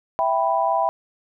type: chord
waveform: sine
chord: E minor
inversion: none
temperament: equal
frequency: 659.3 / 784 / 987.8 Hz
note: E5 / G5 / B5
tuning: 0 / 0 / 0 cents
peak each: -22 dBFS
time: 0.19-0.89 s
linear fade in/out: 0 ms
effects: none